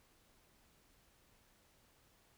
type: silence
effects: pink hiss -70 dBFS RMS until 2.37 s